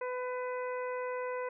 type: harmonic tone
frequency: 501 Hz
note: B4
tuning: 25 cents sharp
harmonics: 1 / 2 / 3 / 4 / 5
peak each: -35 / -40 / -46 / -47 / -52 dBFS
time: 0.01-1.49 s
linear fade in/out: 5 ms
effects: none